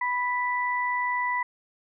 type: tone pair together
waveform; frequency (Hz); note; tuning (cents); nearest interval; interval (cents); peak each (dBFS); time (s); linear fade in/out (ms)
sine; 987.8 / 1975.6; B5 / B6; 0 / 0; octave; 1200; -26 / -28; 0.01-1.43; 5
effects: none